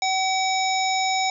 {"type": "harmonic tone", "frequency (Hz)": 760, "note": "F#5", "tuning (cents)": 46, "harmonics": [1, 3, 5, 7, 9], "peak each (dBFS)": [-22, -27, -29, -30, -32], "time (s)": [0.02, 1.3], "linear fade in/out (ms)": 2, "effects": []}